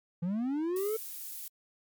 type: linear sweep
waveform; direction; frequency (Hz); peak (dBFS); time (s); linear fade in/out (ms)
triangle; up; 163.8 to 450; -27; 0.22-0.97; 10
type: noise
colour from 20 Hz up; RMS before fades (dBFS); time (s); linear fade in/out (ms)
violet; -41; 0.76-1.48; 2
effects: MP3 96 kbps